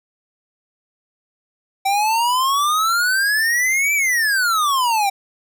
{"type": "exponential two-way sweep", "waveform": "square", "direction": "up then down", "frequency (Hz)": [771, 2349, 771], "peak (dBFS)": -16, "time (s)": [1.85, 5.1], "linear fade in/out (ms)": 10, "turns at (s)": 3.94, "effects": []}